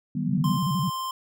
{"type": "chord", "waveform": "sine", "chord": "Eb augmented", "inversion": "none", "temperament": "just", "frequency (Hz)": [155.56, 194.45, 243.1], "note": ["Eb3", "G3", "B3"], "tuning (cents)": [0, -14, -27], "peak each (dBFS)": -29, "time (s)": [0.15, 0.57], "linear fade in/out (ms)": 5}
{"type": "tone with vibrato", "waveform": "sine", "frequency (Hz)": 162.7, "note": "E3", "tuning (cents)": -22, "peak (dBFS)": -23, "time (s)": [0.25, 0.9], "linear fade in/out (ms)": 10, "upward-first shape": "square", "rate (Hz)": 12, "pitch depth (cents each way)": 230}
{"type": "tone", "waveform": "square", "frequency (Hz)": 1046.5, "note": "C6", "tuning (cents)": 0, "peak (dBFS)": -29, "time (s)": [0.44, 1.11], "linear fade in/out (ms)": 2}
{"effects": []}